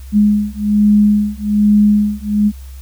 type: beating tone pair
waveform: sine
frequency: 207.7 / 208.9 Hz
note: G#3 / G#3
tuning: 0 / +10 cents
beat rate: 1.2 Hz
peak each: -12 dBFS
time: 0.12-2.52 s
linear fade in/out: 50 ms
effects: added 66 Hz sine -29 dBFS peak until 2.81 s + white hiss -46 dBFS RMS until 2.81 s